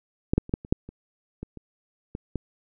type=clicks; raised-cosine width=3 ms; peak=-9 / -6 / -26 / -9 / -26 / -6 / -27 / -21 / -27 / -19 / -15 dBFS; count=11; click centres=0.335 / 0.38 / 0.494 / 0.539 / 0.649 / 0.725 / 0.89 / 1.43 / 1.573 / 2.151 / 2.357 s; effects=none